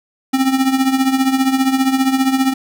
square tone with tremolo, 265 Hz, C4, 22 cents sharp, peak -10 dBFS, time 0.33-2.54 s, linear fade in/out 10 ms, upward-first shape triangle, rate 15 Hz, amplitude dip 75%, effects none

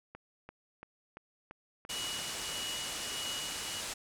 click train, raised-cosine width 0.5 ms, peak -31 dBFS, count 7, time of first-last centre 0.15-2.191 s, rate 2.94 Hz
white low-pass noise, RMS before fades -40 dBFS, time 1.89-3.94 s, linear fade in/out 10 ms, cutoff 9100 Hz, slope 24 dB/octave
sine tone with tremolo, 2920 Hz, F#7, 24 cents flat, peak -37 dBFS, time 1.89-3.81 s, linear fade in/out 10 ms, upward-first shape triangle, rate 1.6 Hz, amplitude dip 70%
effects none

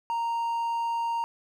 triangle tone, 929 Hz, A#5, 6 cents flat, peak -24 dBFS, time 0.1-1.24 s, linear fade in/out 0 ms, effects none

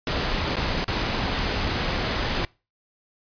pink noise with dropouts, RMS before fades -25 dBFS, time 0.07-2.45 s, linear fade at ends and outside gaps 1 ms, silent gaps 0.558-0.567 / 0.844-0.88 s, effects noise-tail reverb RT60 0.3 s tail -24 dB re dry + resampled to 11025 Hz

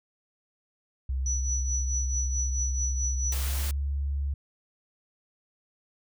sine tone with pitch glide, 65.5 to 70.2 Hz, C2 to C#2, +2 to +22 cents, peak -26 dBFS, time 1.09-4.34 s, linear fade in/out 5 ms, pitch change +120 cents, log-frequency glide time 3.22-3.74 s
sine tone with tremolo, 5920 Hz, F#8, in tune, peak -27 dBFS, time 1.26-3.34 s, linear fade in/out 2 ms, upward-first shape triangle, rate 4.6 Hz, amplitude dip 75%
white noise, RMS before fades -36 dBFS, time 3.32-3.71 s, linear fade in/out 2 ms
effects none

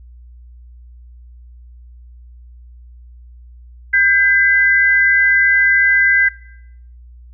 sine tone pair together, 1590 / 2013 Hz, G6 / B6, +24 / +33 cents, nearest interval major third, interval 409 cents, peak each -12 / -13 dBFS, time 3.93-6.29 s, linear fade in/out 10 ms, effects noise-tail reverb RT60 0.7 s tail -19 dB re dry + added 60 Hz sine -37 dBFS peak until 7.33 s

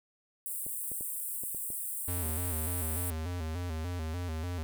pink high-pass noise, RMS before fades -37 dBFS, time 0.46-3.1 s, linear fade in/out 0 ms, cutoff 8100 Hz, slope 96 dB/octave
clicks, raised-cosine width 2 ms, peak -33 dBFS, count 9, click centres 0.665 / 0.917 / 1.009 / 1.436 / 1.547 / 1.703 / 2.176 / 2.262 / 2.294 s
square tone with vibrato, 84 Hz, E2, 33 cents sharp, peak -34 dBFS, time 2.08-4.63 s, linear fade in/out 0 ms, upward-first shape square, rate 3.4 Hz, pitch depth 95 cents each way
effects none

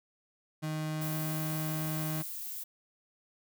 35% pulse tone with pitch glide, 155.3 to 156.29 Hz, D#3 to D#3, -3 to +8 cents, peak -31 dBFS, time 0.62-2.23 s, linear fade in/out 20 ms, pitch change +11 cents, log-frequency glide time 0.97-1.35 s
violet noise, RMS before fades -40 dBFS, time 1.01-2.64 s, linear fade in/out 10 ms
effects none

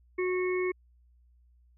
harmonic tone, 366 Hz, F#4, 19 cents flat, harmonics 1 / 3 / 5 / 6, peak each -27 / -40 / -44 / -36 dBFS, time 0.18-0.72 s, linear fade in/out 10 ms, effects added 60 Hz sine -59 dBFS peak until 1.77 s

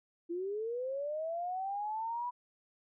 sine linear sweep, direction up, 332.9 to 987.8 Hz, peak -34 dBFS, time 0.29-2.31 s, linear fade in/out 20 ms, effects none

